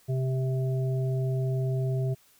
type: harmonic tone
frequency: 130.81 Hz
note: C3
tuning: in tune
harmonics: 1 / 3 / 5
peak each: -25 / -35 / -39 dBFS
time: 0.08-2.15 s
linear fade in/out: 20 ms
effects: white hiss -61 dBFS RMS until 2.39 s